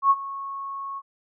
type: tone with ADSR envelope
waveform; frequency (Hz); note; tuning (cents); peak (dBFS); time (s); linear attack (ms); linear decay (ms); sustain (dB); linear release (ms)
sine; 1100; C#6; -14; -12; 0.02-1.02; 84; 43; -18; 46
effects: none